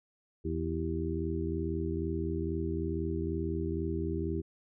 harmonic tone with a mistuned harmonic, 82.3 Hz, E2, 2 cents flat, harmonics 1 / 2 / 3 / 4 / 5, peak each -35 / -38 / -40 / -36 / -37 dBFS, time 0.44-4.42 s, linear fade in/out 20 ms, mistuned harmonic 5, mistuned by -79 cents, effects none

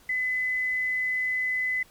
sine tone with quantisation, 2015 Hz, B6, 34 cents sharp, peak -24 dBFS, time 0.09-1.83 s, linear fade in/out 5 ms, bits 9, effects pink hiss -56 dBFS RMS until 1.9 s + MP3 96 kbps

